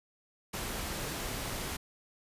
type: noise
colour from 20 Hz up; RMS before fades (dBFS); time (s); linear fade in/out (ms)
pink; -37; 0.53-1.77; 10
effects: resampled to 32000 Hz